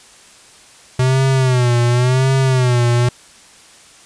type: tone with vibrato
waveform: square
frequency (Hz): 126.6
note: B2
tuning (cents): +43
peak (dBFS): -12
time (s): 0.99-3.09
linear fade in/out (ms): 5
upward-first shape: sine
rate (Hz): 0.92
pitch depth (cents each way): 97
effects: white hiss -44 dBFS RMS until 4.05 s + resampled to 22050 Hz